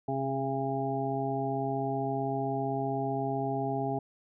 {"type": "harmonic tone with a mistuned harmonic", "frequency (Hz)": 135.6, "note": "C#3", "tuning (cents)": -38, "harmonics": [1, 2, 3, 5, 6], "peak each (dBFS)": [-35, -35, -35, -35, -35], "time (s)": [0.08, 3.99], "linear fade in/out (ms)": 5, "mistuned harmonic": 1, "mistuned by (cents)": -24, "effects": []}